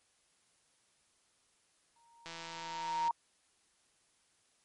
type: tone with exponential growth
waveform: sine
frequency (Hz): 932.3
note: A#5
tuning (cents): 0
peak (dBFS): -27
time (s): 1.96-3.11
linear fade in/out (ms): 2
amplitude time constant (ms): 250
type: click train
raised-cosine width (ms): 0.2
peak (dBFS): -28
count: 137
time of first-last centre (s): 2.26-3.079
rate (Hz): 166
effects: white hiss -72 dBFS RMS until 4.64 s + MP3 48 kbps